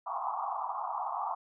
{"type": "band-pass noise", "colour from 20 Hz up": "pink", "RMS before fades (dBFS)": -35, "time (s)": [0.06, 1.35], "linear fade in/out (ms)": 10, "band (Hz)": [710, 1200], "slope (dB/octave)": 96, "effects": []}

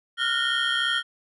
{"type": "tone cluster", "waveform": "triangle", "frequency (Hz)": [1388, 1451, 1839, 3142, 3276], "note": ["F6", "F#6", "A#6", "G7", "G#7"], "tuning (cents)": [-11, -34, -24, 3, -24], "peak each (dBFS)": -27, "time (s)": [0.17, 1.03], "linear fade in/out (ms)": 50, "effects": ["resampled to 24000 Hz"]}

